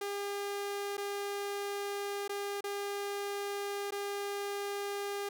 sawtooth tone with dropouts, 403.3 Hz, G4, 49 cents sharp, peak -31 dBFS, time 0.01-5.29 s, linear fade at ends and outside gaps 5 ms, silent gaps 0.97-0.978 / 2.279-2.293 / 2.608-2.64 / 3.908-3.921 s, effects none

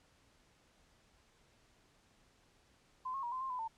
sine tone with pitch steps, 1025 / 1084 / 953 / 1031 / 1059 / 1003 / 898 Hz, C6 / C#6 / A#5 / C6 / C6 / B5 / A5, -36 / -39 / +38 / -26 / +21 / +26 / +35 cents, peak -37 dBFS, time 3.05-3.68 s, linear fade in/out 10 ms, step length 90 ms, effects pink hiss -69 dBFS RMS until 3.77 s + low-pass 8000 Hz 12 dB/octave

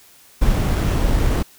brown noise with sample-and-hold, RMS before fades -17 dBFS, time 0.41-1.43 s, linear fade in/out 10 ms, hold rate 8820 Hz, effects white hiss -49 dBFS RMS until 1.58 s

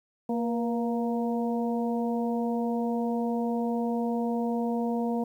harmonic tone with a mistuned harmonic, 233.1 Hz, A#3, in tune, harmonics 1 / 2 / 3 / 4, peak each -27 / -32 / -35 / -39 dBFS, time 0.29-5.24 s, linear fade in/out 5 ms, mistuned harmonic 2, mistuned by +39 cents, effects 10-bit

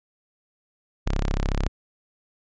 sawtooth tone, 33.87 Hz, C#1, 39 cents flat, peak -18 dBFS, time 1.06-1.68 s, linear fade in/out 10 ms, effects resampled to 16000 Hz

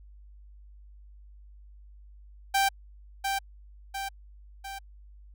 sawtooth tone with echo, 784 Hz, G5, in tune, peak -18 dBFS, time 2.54-2.69 s, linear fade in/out 10 ms, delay 700 ms, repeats 3, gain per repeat -5 dB, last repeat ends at 4.79 s, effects added 50 Hz sine -48 dBFS peak until 5.34 s

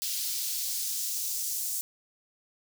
white noise with high-pass filter sweep, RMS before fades -32 dBFS, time 0.02-1.81 s, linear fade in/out 0 ms, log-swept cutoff 3900 to 6800 Hz, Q 1.3, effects none

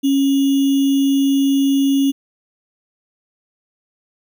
sine tone with sample-and-hold, 275 Hz, C#4, 14 cents flat, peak -12 dBFS, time 0.03-2.12 s, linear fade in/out 20 ms, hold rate 3150 Hz, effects none

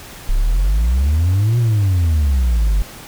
sine exponential two-way sweep, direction up then down, 32.19 to 121.4 to 46.48 Hz, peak -9 dBFS, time 0.29-2.82 s, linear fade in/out 0 ms, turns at 1.58 s, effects tanh soft clip ceiling -11 dBFS + pink hiss -36 dBFS RMS until 3.07 s

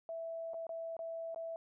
sine tone with dropouts, 659.3 Hz, E5, in tune, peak -39 dBFS, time 0.09-1.56 s, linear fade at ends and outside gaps 1 ms, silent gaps 0.535-0.542 / 0.668-0.692 / 0.967-0.991 / 1.346-1.36 s, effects none

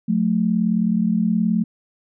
sine tone pair together, 180.96 / 220 Hz, F#3 / A3, -38 / 0 cents, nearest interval minor third, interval 338 cents, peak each -20 / -18 dBFS, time 0.08-1.64 s, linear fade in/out 10 ms, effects none

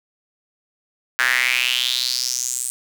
square tone with high-pass filter sweep, 62.6 Hz, B1, 24 cents sharp, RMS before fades -21 dBFS, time 1.19-2.7 s, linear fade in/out 0 ms, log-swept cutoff 1600 to 8700 Hz, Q 5, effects none

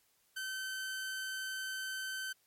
sawtooth tone, 1537 Hz, G6, 35 cents flat, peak -34 dBFS, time 0.36-2.33 s, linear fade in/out 10 ms, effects white hiss -72 dBFS RMS until 2.46 s + MP3 64 kbps

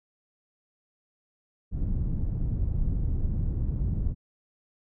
pink low-pass noise, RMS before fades -27 dBFS, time 1.71-4.15 s, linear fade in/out 50 ms, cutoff 130 Hz, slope 12 dB/octave, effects none

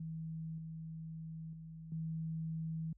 sine tone with level steps, 161 Hz, E3, 41 cents flat, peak -40 / -43 / -47 / -37 dBFS, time 0-2.93 s, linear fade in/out 5 ms, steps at 0.58 / 1.53 / 1.92 s, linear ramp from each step 2 ms, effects added 50 Hz sine -62 dBFS peak until 2.97 s

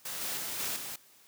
white noise with level steps, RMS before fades -38 / -35 / -37 / -34 / -40 dBFS, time 0.05-0.96 s, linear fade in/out 5 ms, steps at 0.21 / 0.37 / 0.59 / 0.76 s, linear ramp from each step 2 ms, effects white hiss -60 dBFS RMS until 1.27 s + high-pass 100 Hz 12 dB/octave

